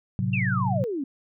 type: chord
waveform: sine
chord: F# diminished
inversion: first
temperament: equal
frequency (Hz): 110 / 130.81 / 185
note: A2 / C3 / F#3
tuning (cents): 0 / 0 / 0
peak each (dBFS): -27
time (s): 0.19-0.84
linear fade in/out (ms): 0
type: exponential sweep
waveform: sine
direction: down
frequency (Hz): 2794 to 255.8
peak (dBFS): -26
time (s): 0.33-1.04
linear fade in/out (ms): 5
effects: none